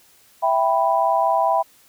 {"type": "chord", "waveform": "sine", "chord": "E minor", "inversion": "none", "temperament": "equal", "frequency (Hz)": [659.3, 784, 987.8], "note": ["E5", "G5", "B5"], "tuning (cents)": [0, 0, 0], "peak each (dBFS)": -20, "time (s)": [0.42, 1.63], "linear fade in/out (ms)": 20, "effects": ["white hiss -54 dBFS RMS until 1.88 s"]}